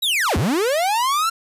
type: linear two-way sweep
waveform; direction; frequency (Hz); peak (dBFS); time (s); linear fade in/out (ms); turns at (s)
45% pulse; down then up; 3951 to 65.7 to 1377; -17; 0.02-1.3; 10; 0.37
effects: resampled to 32000 Hz